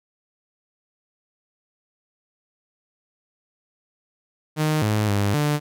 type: tone with pitch steps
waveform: sawtooth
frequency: 154.1 / 106.5 / 101.3 / 148.2 Hz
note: D#3 / G#2 / G#2 / D3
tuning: -16 / +44 / -43 / +16 cents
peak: -15 dBFS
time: 4.56-5.6 s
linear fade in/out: 50 ms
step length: 260 ms
effects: none